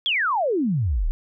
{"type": "exponential sweep", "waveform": "sine", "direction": "down", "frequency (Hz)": [3456, 30.87], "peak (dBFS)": -19, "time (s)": [0.06, 1.11], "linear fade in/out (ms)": 0, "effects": []}